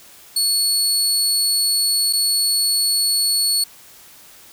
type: tone with dropouts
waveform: 25% pulse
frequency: 4400 Hz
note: C#8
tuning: 14 cents flat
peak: -11 dBFS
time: 0.36-3.64 s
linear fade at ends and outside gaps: 5 ms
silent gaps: 2.128-2.132 s
effects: white hiss -45 dBFS RMS until 4.52 s